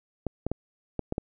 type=clicks; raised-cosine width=2 ms; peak=-15 dBFS; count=6; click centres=0.267 / 0.466 / 0.516 / 0.993 / 1.124 / 1.181 s; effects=none